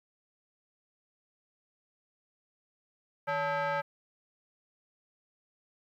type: tone with frequency modulation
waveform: sine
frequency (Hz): 156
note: D#3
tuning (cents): +5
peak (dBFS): -26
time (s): 3.27-3.82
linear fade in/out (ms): 20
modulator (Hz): 723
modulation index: 2.1
effects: tanh soft clip ceiling -27 dBFS + 11-bit